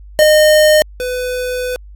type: tone pair in turn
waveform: square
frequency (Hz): 612 / 500.3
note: D#5 / B4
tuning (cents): -29 / +22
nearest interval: minor third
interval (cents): 349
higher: first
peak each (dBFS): -7 / -18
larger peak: first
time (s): 0.19-0.82 / 1-1.76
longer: second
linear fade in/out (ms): 0
effects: added 50 Hz sine -33 dBFS peak until 1.95 s + AAC 64 kbps